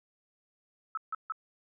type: tone bursts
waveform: sine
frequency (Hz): 1302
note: E6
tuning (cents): -22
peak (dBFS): -31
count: 3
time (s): 0.95-1.322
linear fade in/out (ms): 2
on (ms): 24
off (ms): 150
effects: none